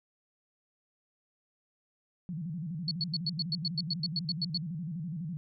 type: tone with vibrato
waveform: sine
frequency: 165.1 Hz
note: E3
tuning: 3 cents sharp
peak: -34 dBFS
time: 2.29-5.37 s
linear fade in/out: 0 ms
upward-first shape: square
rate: 12 Hz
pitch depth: 150 cents each way
type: tone bursts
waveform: sine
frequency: 4394 Hz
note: C#8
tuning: 16 cents flat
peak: -28 dBFS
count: 14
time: 2.88-4.575 s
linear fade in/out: 2 ms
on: 31 ms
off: 97 ms
effects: none